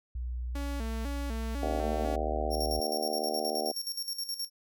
sine tone with pitch glide, 60.9 to 60.51 Hz, B1 to B1, -24 to -35 cents, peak -32 dBFS, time 0.15-2.8 s, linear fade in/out 5 ms, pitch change -11 cents, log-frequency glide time 0.51-0.77 s
sawtooth tone with vibrato, 251.8 Hz, B3, 34 cents sharp, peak -33 dBFS, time 0.55-2.16 s, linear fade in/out 5 ms, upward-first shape square, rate 2 Hz, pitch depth 200 cents each way
harmonic tone, 76.9 Hz, D#2, 20 cents flat, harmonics 3 / 4 / 5 / 6 / 7 / 8 / 9 / 10, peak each -42 / -41 / -39 / -39 / -40 / -36 / -37 / -37 dBFS, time 1.62-3.72 s, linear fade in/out 10 ms
sawtooth tone with tremolo, 5520 Hz, F8, 21 cents flat, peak -29 dBFS, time 2.5-4.5 s, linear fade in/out 50 ms, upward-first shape square, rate 9.5 Hz, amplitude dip 70%
effects none

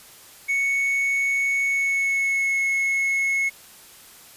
triangle tone with pitch glide, 2217 to 2184 Hz, C#7 to C#7, 0 to -26 cents, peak -18 dBFS, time 0.48-3.5 s, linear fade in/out 20 ms, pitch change -26 cents, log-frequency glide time 1.63-2.6 s, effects white hiss -47 dBFS RMS until 4.36 s + resampled to 32000 Hz

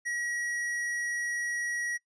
square tone, 1912 Hz, A#6, 43 cents sharp, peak -31 dBFS, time 0.05-1.98 s, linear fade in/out 20 ms, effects noise-tail reverb RT60 0.1 s tail -22 dB re dry + resampled to 22050 Hz

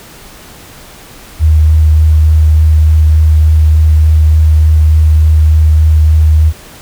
sine tone with vibrato, 77.78 Hz, D#2, in tune, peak -3 dBFS, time 1.39-6.53 s, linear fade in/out 50 ms, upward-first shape sine, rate 3.4 Hz, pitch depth 11 cents each way, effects pink hiss -34 dBFS RMS until 6.81 s

